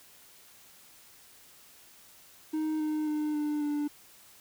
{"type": "tone with pitch steps", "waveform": "triangle", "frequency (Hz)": [311.4, 306.9, 302.5, 298.2, 293.9], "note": ["D#4", "D#4", "D#4", "D4", "D4"], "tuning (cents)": [2, -24, -49, 27, 1], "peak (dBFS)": -26, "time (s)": [2.53, 3.88], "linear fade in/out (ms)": 10, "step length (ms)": 270, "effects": ["white hiss -56 dBFS RMS until 4.4 s"]}